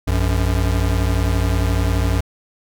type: tone pair together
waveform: square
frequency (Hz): 57.93 / 92.7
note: A#1 / F#2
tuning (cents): -10 / +4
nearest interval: minor sixth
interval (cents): 814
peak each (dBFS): -19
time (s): 0.07-2.21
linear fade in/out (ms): 10
effects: none